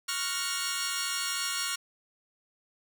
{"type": "chord", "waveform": "10% pulse", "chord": "Gb major seventh", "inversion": "second", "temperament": "equal", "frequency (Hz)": [1108.7, 1396.9, 1480, 1864.7], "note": ["Db6", "F6", "Gb6", "Bb6"], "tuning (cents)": [0, 0, 0, 0], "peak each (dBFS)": [-27, -25, -30, -28], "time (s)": [0.08, 1.76], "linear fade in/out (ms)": 10, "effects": []}